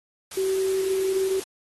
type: tone in noise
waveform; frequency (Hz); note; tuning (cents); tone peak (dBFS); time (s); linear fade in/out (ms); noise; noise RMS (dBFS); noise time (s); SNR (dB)
sine; 382.2; G4; -44; -21; 0.37-1.4; 5; white; -37; 0.31-1.44; +13
effects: AAC 32 kbps